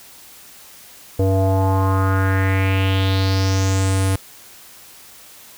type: tone with low-pass filter sweep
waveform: square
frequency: 95.8 Hz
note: G2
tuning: 39 cents flat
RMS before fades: -17 dBFS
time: 1.19-4.16 s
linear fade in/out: 5 ms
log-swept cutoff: 530 to 11000 Hz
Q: 3.9
effects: white hiss -43 dBFS RMS until 5.57 s